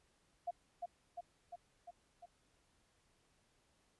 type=tone with echo; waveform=sine; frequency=698.5 Hz; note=F5; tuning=in tune; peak=-36 dBFS; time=0.47-0.51 s; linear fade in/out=10 ms; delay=350 ms; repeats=5; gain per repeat=-3 dB; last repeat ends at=2.26 s; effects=pink hiss -75 dBFS RMS until 3.99 s + resampled to 24000 Hz